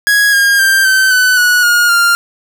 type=tone with pitch steps; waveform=45% pulse; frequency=1661.2 / 1620.4 / 1580.7 / 1541.9 / 1504.1 / 1467.2 / 1431.2 / 1396.1 Hz; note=G#6 / G#6 / G6 / G6 / F#6 / F#6 / F6 / F6; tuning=0 / -43 / +14 / -29 / +28 / -15 / +42 / -1 cents; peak=-7 dBFS; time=0.07-2.15 s; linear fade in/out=0 ms; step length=260 ms; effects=none